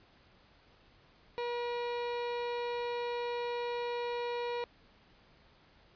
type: tone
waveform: 30% pulse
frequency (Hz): 480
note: B4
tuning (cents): -49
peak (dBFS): -31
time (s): 1.38-4.64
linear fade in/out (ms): 0
effects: pink hiss -63 dBFS RMS until 5.95 s + resampled to 11025 Hz